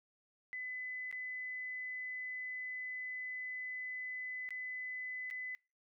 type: tone with dropouts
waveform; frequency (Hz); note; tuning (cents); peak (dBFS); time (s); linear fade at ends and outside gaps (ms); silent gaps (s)
sine; 2010; B6; +30; -40; 0.53-5.55; 0; 1.113-1.126 / 4.49-4.506 / 5.302-5.31
effects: noise-tail reverb RT60 0.3 s tail -24 dB re dry